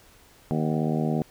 harmonic tone with a mistuned harmonic, 77.78 Hz, D#2, in tune, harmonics 2 / 3 / 4 / 5 / 6 / 7 / 8 / 9 / 10, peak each -26 / -27 / -33 / -33 / -35 / -40 / -36 / -37 / -40 dBFS, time 0.51-1.22 s, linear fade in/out 0 ms, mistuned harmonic 9, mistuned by +64 cents, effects pink hiss -55 dBFS RMS until 1.3 s

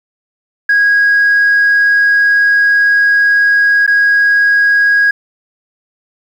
sine tone with dropouts, 1647 Hz, G#6, 15 cents flat, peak -5 dBFS, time 0.69-5.11 s, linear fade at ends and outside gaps 5 ms, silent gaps 3.865-3.876 s, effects tanh soft clip ceiling -4 dBFS + 7-bit

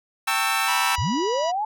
20% pulse chord, A dominant seventh, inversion third, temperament equal with one note detuned, 784 / 902.1 / 1108.7 / 1318.5 Hz, G5 / A5 / C#6 / E6, 0 / +43 / 0 / 0 cents, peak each -22 / -22 / -24 / -19 dBFS, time 0.27-0.96 s, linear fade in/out 10 ms
harmonic tone, 975 Hz, B5, 23 cents flat, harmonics 1 / 2 / 3 / 4 / 5 / 6 / 7, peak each -26 / -38 / -34 / -44 / -38 / -41 / -45 dBFS, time 0.67-1.52 s, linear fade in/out 20 ms
sine linear sweep, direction up, 64.5 to 880 Hz, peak -22 dBFS, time 0.98-1.65 s, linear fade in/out 5 ms
effects none

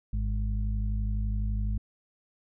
harmonic tone, 51.91 Hz, G#1, in tune, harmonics 1 / 2 / 4, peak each -27 / -33 / -39 dBFS, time 0.13-1.78 s, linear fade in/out 5 ms, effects none

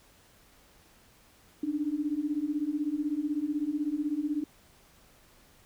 sine beating tone pair, 286.8 / 302.8 Hz, D4 / D#4, -41 / -47 cents, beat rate 16 Hz, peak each -32 / -30 dBFS, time 1.63-4.44 s, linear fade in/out 5 ms, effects pink hiss -60 dBFS RMS until 5.65 s

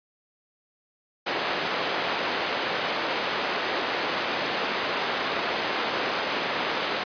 pink band-pass noise, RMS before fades -28 dBFS, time 1.26-7.04 s, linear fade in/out 10 ms, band 410 to 3800 Hz, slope 12 dB/octave, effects resampled to 11025 Hz

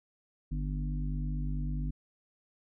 harmonic tone with a mistuned harmonic, 49 Hz, G1, in tune, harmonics 1 / 3 / 5 / 6, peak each -32 / -36 / -41 / -48 dBFS, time 0.51-1.91 s, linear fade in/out 10 ms, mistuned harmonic 3, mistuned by +29 cents, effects none

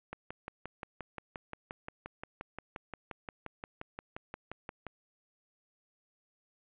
click train, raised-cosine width 0.5 ms, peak -25 dBFS, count 28, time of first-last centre 0.13-4.867 s, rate 5.7 Hz, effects resampled to 8000 Hz + 9-bit

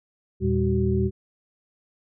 sine tone cluster, 80.4 / 116.5 / 198.6 / 377.1 Hz, E2 / A#2 / G3 / F#4, -43 / -1 / +23 / +33 cents, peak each -25 dBFS, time 0.4-1.11 s, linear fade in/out 50 ms, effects none

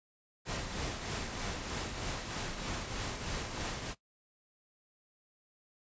pink noise with tremolo, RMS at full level -36 dBFS, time 0.45-3.95 s, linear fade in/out 50 ms, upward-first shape triangle, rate 3.2 Hz, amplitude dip 50%, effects noise-tail reverb RT60 0.1 s tail -17 dB re dry + resampled to 16000 Hz

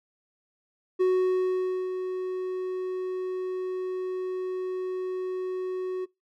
triangle tone with ADSR envelope, 370 Hz, F#4, in tune, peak -17 dBFS, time 0.99-6.06 s, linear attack 21 ms, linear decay 880 ms, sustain -9 dB, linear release 21 ms, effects noise-tail reverb RT60 0.2 s tail -23 dB re dry

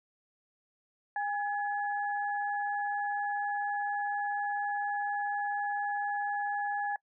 sine tone pair together, 815.8 / 1700 Hz, G#5 / G#6, -31 / +40 cents, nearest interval octave + minor second, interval 1271 cents, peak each -31 / -35 dBFS, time 1.16-6.96 s, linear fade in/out 2 ms, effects noise-tail reverb RT60 0.1 s tail -25 dB re dry

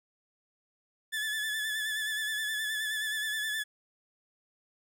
30% pulse tone with vibrato, 1734 Hz, A6, 26 cents flat, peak -28 dBFS, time 1.12-3.64 s, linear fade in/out 20 ms, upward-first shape sine, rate 9.5 Hz, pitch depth 40 cents each way, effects none

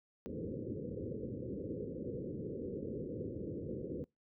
white low-pass noise, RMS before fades -41 dBFS, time 0.26-4.04 s, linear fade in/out 0 ms, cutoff 520 Hz, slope 96 dB/octave, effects noise-tail reverb RT60 0.2 s tail -24 dB re dry + high-pass 80 Hz 12 dB/octave

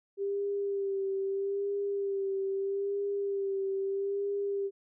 sine tone with vibrato, 395.3 Hz, G4, 15 cents sharp, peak -29 dBFS, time 0.17-4.71 s, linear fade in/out 50 ms, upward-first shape sine, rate 0.78 Hz, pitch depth 31 cents each way, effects none

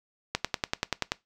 click train, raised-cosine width 0.2 ms, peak -8 dBFS, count 9, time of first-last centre 0.35-1.119 s, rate 10.4 Hz, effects noise-tail reverb RT60 0.2 s tail -21 dB re dry

